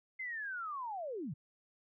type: linear sweep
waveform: sine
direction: down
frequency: 2100 to 116 Hz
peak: -38 dBFS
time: 0.19-1.34 s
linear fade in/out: 10 ms
effects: none